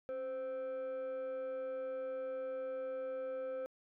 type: tone with frequency modulation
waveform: sine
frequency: 520 Hz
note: C5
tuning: 11 cents flat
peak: -35 dBFS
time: 0.09-3.66 s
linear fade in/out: 0 ms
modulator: 792 Hz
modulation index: 0.28
effects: tanh soft clip ceiling -37 dBFS